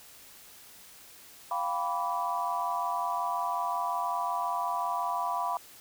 sine chord, G dominant seventh, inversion third, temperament equal with one note detuned, 698.5 / 784 / 987.8 / 1155.1 Hz, F5 / G5 / B5 / D6, 0 / 0 / 0 / -29 cents, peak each -34 / -37 / -31 / -35 dBFS, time 1.51-5.57 s, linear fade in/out 2 ms, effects white hiss -52 dBFS RMS until 5.8 s

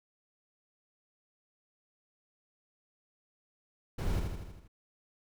brown noise with echo, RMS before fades -32 dBFS, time 3.98-4.2 s, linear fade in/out 10 ms, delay 80 ms, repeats 6, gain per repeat -4 dB, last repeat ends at 4.68 s, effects none

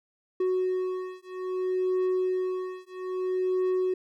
triangle beating tone pair, 369.5 / 370.11 Hz, F#4 / F#4, -2 / +1 cents, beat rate 0.61 Hz, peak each -27 dBFS, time 0.4-3.94 s, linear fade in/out 5 ms, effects none

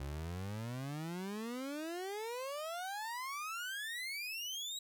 30% pulse exponential sweep, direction up, 66.7 to 3886 Hz, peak -37 dBFS, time 0-4.79 s, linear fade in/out 5 ms, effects none

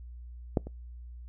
clicks, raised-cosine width 2 ms, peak -11 / -27 dBFS, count 2, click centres 0.572 / 0.67 s, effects noise-tail reverb RT60 0.2 s tail -25 dB re dry + added 60 Hz sine -42 dBFS peak until 1.28 s

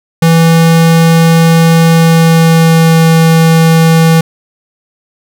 square tone with pitch glide, 164.81 to 163.2 Hz, E3 to E3, 0 to -17 cents, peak -4 dBFS, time 0.22-4.21 s, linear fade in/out 5 ms, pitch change -17 cents, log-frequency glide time 1.9-3.04 s, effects none

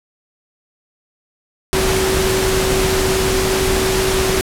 sine tone in noise, 379.3 Hz, F#4, 43 cents sharp, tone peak -17 dBFS, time 1.73-4.41 s, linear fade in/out 0 ms, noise pink, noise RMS -18 dBFS, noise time 1.73-4.41 s, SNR -2 dB, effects low-pass 12000 Hz 12 dB/octave

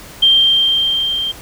sine tone with level ramp, 3166 Hz, G7, 17 cents sharp, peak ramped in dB -6 to -17 dBFS, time 0.22-1.32 s, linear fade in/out 10 ms, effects pink hiss -36 dBFS RMS until 1.41 s

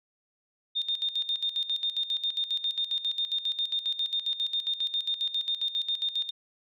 sine tone with tremolo, 3645 Hz, A#7, 40 cents flat, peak -25 dBFS, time 0.75-6.31 s, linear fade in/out 20 ms, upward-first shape square, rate 7.4 Hz, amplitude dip 75%, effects none

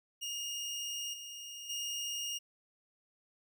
25% pulse tone with level steps, 2844 Hz, F7, 31 cents sharp, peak -33 / -40 / -32 dBFS, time 0.21-2.39 s, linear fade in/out 20 ms, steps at 1.13 / 1.69 s, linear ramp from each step 10 ms, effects none

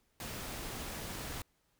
pink noise, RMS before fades -42 dBFS, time 0.2-1.42 s, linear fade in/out 2 ms, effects pink hiss -75 dBFS RMS until 1.79 s

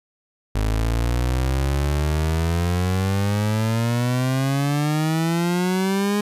30% pulse exponential sweep, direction up, 51.91 to 208 Hz, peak -16 dBFS, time 0.55-6.21 s, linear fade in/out 5 ms, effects resampled to 32000 Hz

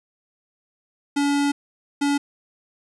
square tone bursts at uneven times, 284.9 Hz, C#4, 48 cents sharp, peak -19 dBFS, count 2, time 1.16-1.52 / 2.01-2.18 s, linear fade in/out 10 ms, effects resampled to 24000 Hz + 9-bit

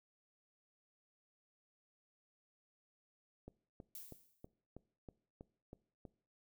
click train, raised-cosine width 2 ms, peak -37 dBFS, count 9, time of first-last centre 3.48-6.052 s, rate 3.11 Hz
violet noise with exponential decay, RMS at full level -47 dBFS, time 3.95-4.46 s, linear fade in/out 2 ms, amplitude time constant 110 ms
effects noise-tail reverb RT60 0.5 s tail -21 dB re dry

